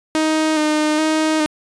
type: tone with vibrato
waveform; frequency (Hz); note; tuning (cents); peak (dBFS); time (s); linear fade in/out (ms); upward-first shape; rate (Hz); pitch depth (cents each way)
sawtooth; 309.2; D#4; -11; -11; 0.15-1.46; 0; square; 1.2; 23
effects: resampled to 22050 Hz